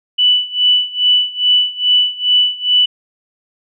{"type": "tone with tremolo", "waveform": "sine", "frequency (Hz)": 2973, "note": "F#7", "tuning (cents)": 8, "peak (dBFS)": -7, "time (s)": [0.18, 2.86], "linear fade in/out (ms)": 10, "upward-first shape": "sine", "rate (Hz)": 2.4, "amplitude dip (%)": 90, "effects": []}